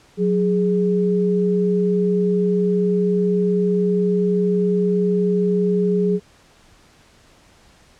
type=tone pair together; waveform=sine; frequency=182.98 / 415.3 Hz; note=F#3 / G#4; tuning=-19 / 0 cents; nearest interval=octave + major second; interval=1419 cents; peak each=-18 dBFS; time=0.17-6.2 s; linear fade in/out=50 ms; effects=pink hiss -52 dBFS RMS until 7.99 s + low-pass 8000 Hz 12 dB/octave